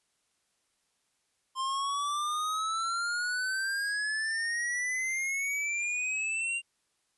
square exponential sweep, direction up, 1046.5 to 2794 Hz, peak -30 dBFS, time 1.55-6.62 s, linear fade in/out 50 ms, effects white hiss -75 dBFS RMS until 7.17 s + resampled to 24000 Hz

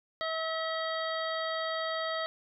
harmonic tone with a mistuned harmonic, 645 Hz, E5, 38 cents flat, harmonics 1 / 2 / 3 / 5 / 6 / 7, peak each -34 / -36 / -38 / -42 / -43 / -45 dBFS, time 0.21-2.26 s, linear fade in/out 0 ms, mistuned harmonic 6, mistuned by -30 cents, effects none

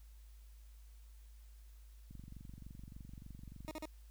click train, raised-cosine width 5 ms, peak -39 dBFS, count 38, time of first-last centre 2.11-3.691 s, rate 23.4 Hz
20% pulse tone bursts, 311.1 Hz, D#4, in tune, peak -37 dBFS, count 3, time 3.68-3.855 s, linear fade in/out 0 ms, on 31 ms, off 41 ms
effects added 53 Hz sine -54 dBFS peak until 4.1 s + white hiss -71 dBFS RMS until 4.1 s

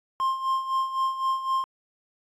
triangle tone with tremolo, 1058 Hz, C6, 19 cents sharp, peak -19 dBFS, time 0.2-1.64 s, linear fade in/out 0 ms, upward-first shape sine, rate 3.9 Hz, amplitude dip 70%, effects AAC 64 kbps

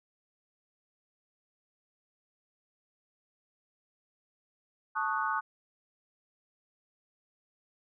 sine chord, D# half-diminished seventh, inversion second, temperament equal, 880 / 1108.7 / 1244.5 / 1480 Hz, A5 / C#6 / D#6 / F#6, 0 / 0 / 0 / 0 cents, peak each -34 dBFS, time 4.95-5.41 s, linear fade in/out 20 ms, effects none

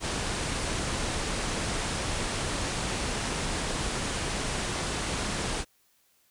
pink low-pass noise, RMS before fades -31 dBFS, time 0-5.65 s, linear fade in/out 50 ms, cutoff 10000 Hz, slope 96 dB/octave, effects white hiss -67 dBFS RMS until 6.3 s

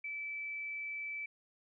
sine tone, 2313 Hz, D7, 27 cents flat, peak -38 dBFS, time 0.04-1.26 s, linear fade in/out 5 ms, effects none

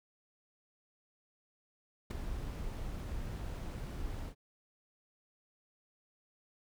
brown noise with ADSR envelope, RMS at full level -31 dBFS, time 2.1-4.35 s, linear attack 11 ms, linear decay 6 ms, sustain -9 dB, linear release 82 ms, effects none

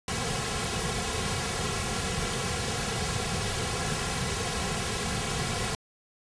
pink noise with comb filter, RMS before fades -30 dBFS, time 0.08-5.75 s, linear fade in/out 2 ms, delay 3.3 ms, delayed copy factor -0.8, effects resampled to 22050 Hz

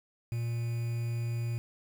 triangle tone with quantisation, 117.4 Hz, A#2, 13 cents sharp, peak -28 dBFS, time 0.32-1.58 s, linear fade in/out 0 ms, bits 8, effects none

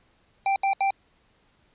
square tone bursts, 784 Hz, G5, in tune, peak -21 dBFS, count 3, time 0.46-0.906 s, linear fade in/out 2 ms, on 100 ms, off 73 ms, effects pink hiss -64 dBFS RMS until 1.74 s + resampled to 8000 Hz

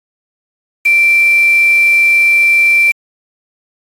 sine tone with quantisation, 2349 Hz, D7, in tune, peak -6 dBFS, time 0.85-2.92 s, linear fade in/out 10 ms, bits 4, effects AAC 48 kbps

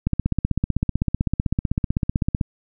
click train, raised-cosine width 5 ms, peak -7 dBFS, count 38, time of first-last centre 0.07-2.412 s, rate 15.8 Hz, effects none

